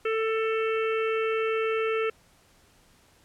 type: harmonic tone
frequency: 443.7 Hz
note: A4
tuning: 14 cents sharp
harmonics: 1 / 3 / 4 / 5 / 6 / 7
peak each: -25 / -32 / -40 / -37 / -36 / -45 dBFS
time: 0.05-2.1 s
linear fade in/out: 5 ms
effects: pink hiss -60 dBFS RMS until 3.24 s + low-pass 12000 Hz 12 dB/octave